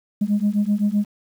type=beating tone pair; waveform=sine; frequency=202.7 / 210.5 Hz; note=G#3 / G#3; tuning=-42 / +24 cents; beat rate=7.8 Hz; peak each=-19 / -19 dBFS; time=0.21-1.05 s; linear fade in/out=10 ms; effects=tanh soft clip ceiling -12 dBFS + 8-bit